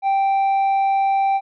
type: tone with tanh clipping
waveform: sine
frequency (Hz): 783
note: G5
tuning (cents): -2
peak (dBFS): -16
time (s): 0.02-1.41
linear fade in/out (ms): 50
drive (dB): 4
effects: none